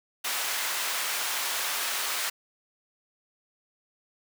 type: high-pass noise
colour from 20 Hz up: pink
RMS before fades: -30 dBFS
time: 0.24-2.3 s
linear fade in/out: 10 ms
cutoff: 1100 Hz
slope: 12 dB/octave
effects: none